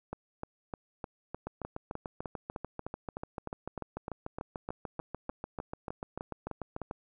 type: two click trains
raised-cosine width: 1 ms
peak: -23 / -23 dBFS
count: 38 / 23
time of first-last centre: 1.47-6.911 / 0.13-6.817 s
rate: 6.8 / 3.29 Hz
effects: none